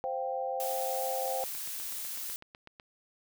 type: chord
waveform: sine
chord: C suspended fourth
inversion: none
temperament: equal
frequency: 523.3 / 698.5 / 784 Hz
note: C5 / F5 / G5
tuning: 0 / 0 / 0 cents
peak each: -34 / -38 / -35 dBFS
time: 0.04-1.44 s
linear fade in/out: 0 ms
type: noise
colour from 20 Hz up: blue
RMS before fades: -38 dBFS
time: 0.6-2.36 s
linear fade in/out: 0 ms
type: click train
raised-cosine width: 0.3 ms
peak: -32 dBFS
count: 11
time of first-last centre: 1.55-2.798 s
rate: 8.01 Hz
effects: none